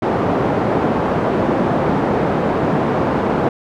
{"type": "band-pass noise", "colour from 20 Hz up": "pink", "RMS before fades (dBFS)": -17, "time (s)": [0.02, 3.49], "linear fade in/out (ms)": 5, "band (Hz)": [170, 900], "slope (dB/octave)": 12, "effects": []}